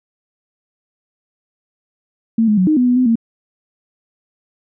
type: tone with pitch steps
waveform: sine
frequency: 226.1 / 211.4 / 184.8 / 308.8 / 248.5 / 246.5 / 254 / 228.8 Hz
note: A3 / G#3 / F#3 / D#4 / B3 / B3 / B3 / A#3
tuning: +47 / +31 / -2 / -13 / +11 / -3 / +49 / -32 cents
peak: -10 dBFS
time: 2.38-3.156 s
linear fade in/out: 5 ms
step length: 97 ms
effects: none